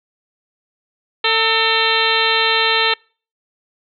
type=harmonic tone with a mistuned harmonic; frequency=450 Hz; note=A4; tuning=39 cents sharp; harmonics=1 / 2 / 3 / 4 / 5 / 6 / 7 / 8 / 9; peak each=-22 / -22 / -22 / -22 / -22 / -22 / -22 / -22 / -22 dBFS; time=1.24-2.94 s; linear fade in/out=5 ms; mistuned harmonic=3; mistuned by=-51 cents; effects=noise-tail reverb RT60 0.4 s tail -26 dB re dry